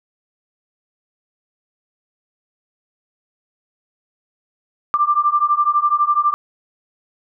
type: beating tone pair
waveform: sine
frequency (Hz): 1178 / 1190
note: D6 / D6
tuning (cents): +5 / +22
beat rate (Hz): 12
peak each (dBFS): -17 / -16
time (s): 4.94-6.34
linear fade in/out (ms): 0
effects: none